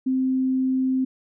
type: tone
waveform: sine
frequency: 260.6 Hz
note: C4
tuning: 7 cents flat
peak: -19 dBFS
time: 0.06-1.05 s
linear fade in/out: 10 ms
effects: none